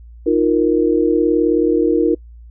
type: chord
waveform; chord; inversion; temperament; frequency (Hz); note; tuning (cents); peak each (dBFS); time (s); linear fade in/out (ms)
sine; Eb suspended second; none; just; 311.1 / 350 / 466.7; Eb4 / F4 / Bb4; 0 / +4 / +2; -16; 0.26-2.15; 10
effects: noise-tail reverb RT60 0.1 s tail -25 dB re dry + added 58 Hz sine -36 dBFS peak until 2.5 s